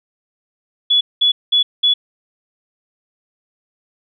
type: tone bursts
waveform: sine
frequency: 3409 Hz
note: G#7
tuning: 45 cents sharp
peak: -10 dBFS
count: 4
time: 0.9-1.94 s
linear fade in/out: 10 ms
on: 110 ms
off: 200 ms
effects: none